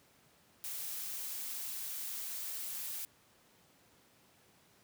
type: noise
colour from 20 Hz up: blue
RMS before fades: -41 dBFS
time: 0.64-3.05 s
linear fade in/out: 0 ms
effects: pink hiss -66 dBFS RMS until 4.83 s + high-pass 100 Hz 12 dB/octave